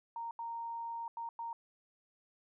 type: tone bursts at uneven times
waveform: sine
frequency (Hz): 927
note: A#5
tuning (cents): -10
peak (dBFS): -38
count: 4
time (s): 0.16-0.31 / 0.39-1.08 / 1.17-1.29 / 1.39-1.53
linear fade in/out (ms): 2
effects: none